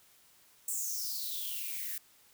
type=noise with high-pass filter sweep; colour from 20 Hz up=violet; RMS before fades=-37 dBFS; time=0.68-1.98 s; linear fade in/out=2 ms; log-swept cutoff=8000 to 1700 Hz; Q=7.3; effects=white hiss -63 dBFS RMS until 2.33 s